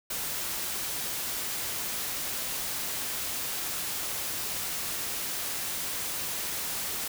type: noise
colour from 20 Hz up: white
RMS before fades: -33 dBFS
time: 0.1-7.08 s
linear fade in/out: 5 ms
effects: none